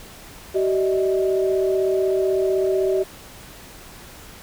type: tone cluster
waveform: sine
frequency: 380.5 / 604 / 640 Hz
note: F#4 / D5 / D#5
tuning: +48 / +48 / +49 cents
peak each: -18 / -27 / -26 dBFS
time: 0.54-3.04 s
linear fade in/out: 20 ms
effects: pink hiss -42 dBFS RMS until 4.42 s